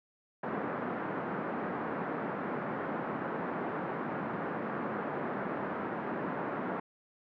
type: band-pass noise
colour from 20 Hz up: pink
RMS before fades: -36 dBFS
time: 0.43-6.8 s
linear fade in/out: 5 ms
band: 170 to 1600 Hz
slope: 24 dB/octave
effects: none